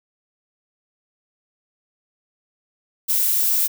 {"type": "noise", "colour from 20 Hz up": "violet", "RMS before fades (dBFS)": -19, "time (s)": [3.08, 3.68], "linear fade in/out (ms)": 20, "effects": []}